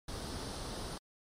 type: noise with comb filter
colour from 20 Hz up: pink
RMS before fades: -41 dBFS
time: 0.08-0.98 s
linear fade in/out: 5 ms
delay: 0.21 ms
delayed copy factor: +0.55
effects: low-pass 9000 Hz 12 dB/octave + MP3 64 kbps